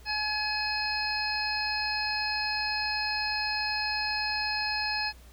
harmonic tone, 848 Hz, G#5, 36 cents sharp, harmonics 1 / 2 / 3 / 5 / 6, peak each -34 / -34 / -34 / -34 / -34 dBFS, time 0.05-5.13 s, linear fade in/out 50 ms, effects added 60 Hz sine -49 dBFS peak until 5.32 s + pink hiss -57 dBFS RMS until 5.32 s

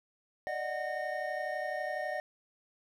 triangle tone cluster, 589 / 621 / 739 / 1838 Hz, D5 / D#5 / F#5 / A#6, +5 / -3 / -2 / -25 cents, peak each -37 / -37 / -36 / -38 dBFS, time 0.47-2.2 s, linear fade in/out 0 ms, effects none

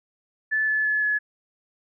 sine tone with pitch steps, 1741 / 1728 / 1715 / 1702.2 Hz, A6 / A6 / A6 / G#6, -19 / -32 / -45 / +42 cents, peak -20 dBFS, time 0.51-1.19 s, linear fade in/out 20 ms, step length 170 ms, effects none

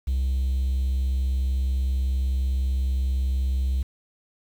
triangle tone, 65.41 Hz, C2, in tune, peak -18 dBFS, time 0.07-3.83 s, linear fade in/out 10 ms, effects tanh soft clip ceiling -16 dBFS + 8-bit

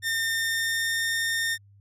sawtooth tone with pitch glide, 1813 to 1823.5 Hz, A#6 to A#6, -49 to -39 cents, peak -21 dBFS, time 0.02-1.58 s, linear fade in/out 50 ms, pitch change +10 cents, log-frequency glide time 0.3-1.08 s, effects added 100 Hz sine -52 dBFS peak until 1.8 s + resampled to 32000 Hz

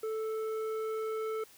square tone with low-pass filter sweep, 439.1 Hz, A4, 4 cents flat, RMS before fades -35 dBFS, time 0.03-1.44 s, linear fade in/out 5 ms, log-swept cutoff 980 to 1600 Hz, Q 1.1, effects white hiss -58 dBFS RMS until 1.57 s

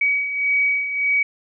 sine beating tone pair, 2265 / 2266.7 Hz, C#7 / C#7, +37 / +38 cents, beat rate 1.7 Hz, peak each -25 / -18 dBFS, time 0.01-1.23 s, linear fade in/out 5 ms, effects none

